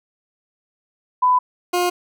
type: tone pair in turn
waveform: sine / 20% pulse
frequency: 1000 / 355.6 Hz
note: B5 / F4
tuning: +21 / +31 cents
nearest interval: octave + tritone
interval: 1790 cents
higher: first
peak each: -12 dBFS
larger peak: neither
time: 1.22-1.39 / 1.73-1.9 s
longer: neither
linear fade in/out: 10 ms
effects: none